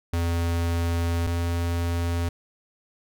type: tone pair in turn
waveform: square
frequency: 84.8 / 85.44 Hz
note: E2 / F2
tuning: +50 / -37 cents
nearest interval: unison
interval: 13 cents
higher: second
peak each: -23 / -24 dBFS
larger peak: first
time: 0.13-1.27 / 1.27-2.29 s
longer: first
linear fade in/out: 5 ms
effects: none